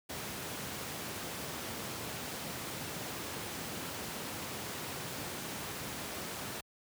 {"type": "high-pass noise", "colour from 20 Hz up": "pink", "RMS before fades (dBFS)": -41, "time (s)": [0.09, 6.61], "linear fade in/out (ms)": 10, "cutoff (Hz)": 100, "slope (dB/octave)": 12, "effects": ["high-pass 60 Hz 12 dB/octave"]}